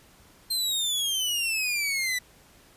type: exponential sweep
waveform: sawtooth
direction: down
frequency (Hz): 4186 to 1967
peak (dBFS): -22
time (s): 0.5-2.19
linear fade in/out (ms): 10
effects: pink hiss -56 dBFS RMS until 2.76 s + resampled to 32000 Hz